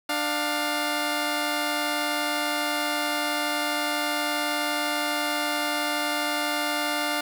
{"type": "tone pair together", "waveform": "10% pulse", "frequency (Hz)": [296.8, 706], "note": ["D4", "F5"], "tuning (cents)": [18, 19], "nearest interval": "octave + minor third", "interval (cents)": 1501, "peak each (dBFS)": -19, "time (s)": [0.09, 7.21], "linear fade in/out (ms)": 5, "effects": []}